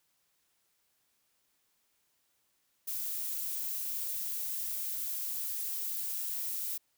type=noise; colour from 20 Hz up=violet; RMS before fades=-36 dBFS; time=2.87-6.78 s; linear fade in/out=10 ms; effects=white hiss -75 dBFS RMS until 6.97 s